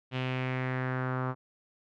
sawtooth tone with low-pass filter sweep, 128.6 Hz, C3, 30 cents flat, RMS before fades -32 dBFS, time 0.11-1.35 s, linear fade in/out 50 ms, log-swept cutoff 3000 to 1200 Hz, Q 3.1, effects none

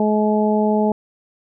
harmonic tone, 212.7 Hz, G#3, 42 cents sharp, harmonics 1 / 2 / 3 / 4, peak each -17 / -20 / -22 / -23 dBFS, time 0-0.92 s, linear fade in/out 2 ms, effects none

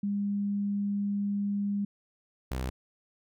sine / sawtooth tone pair in turn, 202.2 / 64.15 Hz, G#3 / C2, -46 / -34 cents, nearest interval octave + minor sixth, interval 1988 cents, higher first, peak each -27 dBFS, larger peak neither, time 0.03-1.85 / 2.51-2.7 s, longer first, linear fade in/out 5 ms, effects none

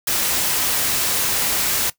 white noise, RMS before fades -20 dBFS, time 0.07-1.9 s, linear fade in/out 5 ms, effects noise-tail reverb RT60 0.1 s tail -18 dB re dry

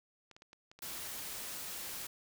clicks, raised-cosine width 0.2 ms, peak -37 dBFS, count 10, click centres 0.313 / 0.365 / 0.421 / 0.531 / 0.715 / 0.79 / 0.979 / 1.064 / 1.152 / 1.19 s
white noise, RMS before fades -43 dBFS, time 0.82-2.07 s, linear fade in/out 5 ms
effects none

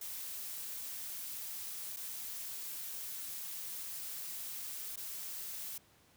blue noise with dropouts, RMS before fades -43 dBFS, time 0.01-5.78 s, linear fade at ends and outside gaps 5 ms, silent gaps 1.964-1.968 / 4.96-4.973 s, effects pink hiss -66 dBFS RMS until 6.16 s + high-pass 60 Hz 12 dB/octave

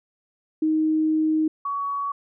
sine tone pair in turn, 313 / 1125.8 Hz, D#4 / C#6, +10 / +26 cents, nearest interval octave + minor seventh, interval 2216 cents, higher second, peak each -18 / -24 dBFS, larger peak first, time 0.62-1.48 / 1.65-2.12 s, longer first, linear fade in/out 5 ms, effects none

